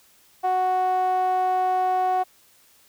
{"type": "tone with band-pass filter", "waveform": "sawtooth", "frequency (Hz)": 370, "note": "F#4", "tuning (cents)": 0, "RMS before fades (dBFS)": -22, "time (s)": [0.43, 2.24], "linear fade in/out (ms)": 20, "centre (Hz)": 790, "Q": 5.9, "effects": ["white hiss -57 dBFS RMS until 2.88 s"]}